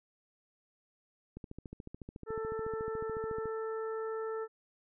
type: click train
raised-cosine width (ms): 3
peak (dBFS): -31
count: 30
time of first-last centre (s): 1.37-3.456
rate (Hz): 13.9
type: harmonic tone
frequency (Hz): 443.1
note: A4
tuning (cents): +12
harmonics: 1 / 2 / 3 / 4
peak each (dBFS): -35 / -48 / -44 / -52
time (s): 2.26-4.48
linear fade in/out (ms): 50
effects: none